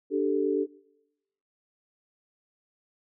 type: chord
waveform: sine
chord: D suspended fourth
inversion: none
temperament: just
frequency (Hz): 293.7 / 391.6 / 440.5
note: D4 / G4 / A4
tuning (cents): 0 / -2 / +2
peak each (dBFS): -28 / -27 / -28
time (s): 0.1-0.67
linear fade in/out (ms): 50
effects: noise-tail reverb RT60 0.9 s tail -22 dB re dry